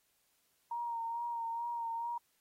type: tone with vibrato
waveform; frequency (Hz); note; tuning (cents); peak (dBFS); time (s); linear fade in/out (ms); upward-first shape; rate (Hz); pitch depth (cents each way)
sine; 932.3; A#5; 0; -35; 0.71-2.18; 5; sine; 2.3; 31
effects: white hiss -75 dBFS RMS until 2.4 s + AAC 48 kbps